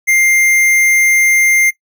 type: tone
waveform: square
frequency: 2100 Hz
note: C7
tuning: 6 cents sharp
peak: -9 dBFS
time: 0.07-1.71 s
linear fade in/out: 20 ms
effects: noise-tail reverb RT60 0.1 s tail -19 dB re dry